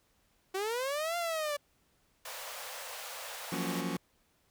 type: linear two-way sweep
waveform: sawtooth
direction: up then down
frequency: 369.8 to 698.5 to 572 Hz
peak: -28 dBFS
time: 0.54-1.57 s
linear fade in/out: 10 ms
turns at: 1.17 s
type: high-pass noise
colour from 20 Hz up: pink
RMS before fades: -43 dBFS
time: 2.25-3.81 s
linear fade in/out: 5 ms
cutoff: 480 Hz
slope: 96 dB/octave
type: chord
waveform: sawtooth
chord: Gb major seventh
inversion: third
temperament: just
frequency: 173.43 / 185 / 231.2 / 277.5 Hz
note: F3 / Gb3 / Bb3 / Db4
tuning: -12 / 0 / -14 / +2 cents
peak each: -33 / -34 / -36 / -34 dBFS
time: 3.52-3.97 s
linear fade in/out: 5 ms
effects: pink hiss -71 dBFS RMS until 4.5 s